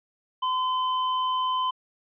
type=tone; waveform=square; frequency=1022 Hz; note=C6; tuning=41 cents flat; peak=-24 dBFS; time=0.42-1.71 s; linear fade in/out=10 ms; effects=resampled to 8000 Hz